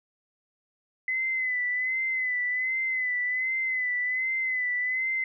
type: tone with vibrato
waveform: sine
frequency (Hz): 2024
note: B6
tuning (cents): +42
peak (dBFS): -25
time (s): 1.08-5.24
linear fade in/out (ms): 2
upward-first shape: sine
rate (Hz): 1.3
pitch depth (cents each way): 45
effects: none